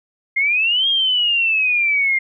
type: exponential two-way sweep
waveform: sine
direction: up then down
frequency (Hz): 2103 to 3264 to 2103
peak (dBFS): -14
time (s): 0.36-2.19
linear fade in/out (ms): 10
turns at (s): 0.88
effects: none